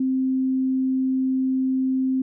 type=tone; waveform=sine; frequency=261.6 Hz; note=C4; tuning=in tune; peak=-19 dBFS; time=0-2.22 s; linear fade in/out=5 ms; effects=none